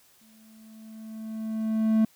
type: tone with exponential growth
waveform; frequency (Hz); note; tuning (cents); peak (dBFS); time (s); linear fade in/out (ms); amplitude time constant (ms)
triangle; 220; A3; 0; -15; 0.21-2.05; 5; 400
effects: white hiss -60 dBFS RMS until 2.15 s